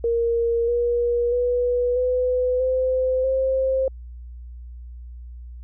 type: tone with pitch steps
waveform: sine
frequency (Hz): 466.2 / 477.9 / 489.9 / 502.3 / 514.9 / 527.8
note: A#4 / A#4 / B4 / B4 / C5 / C5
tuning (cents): 0 / +43 / -14 / +29 / -28 / +15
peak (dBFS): -18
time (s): 0.04-3.88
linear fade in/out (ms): 2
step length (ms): 640
effects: added 60 Hz sine -35 dBFS peak until 5.63 s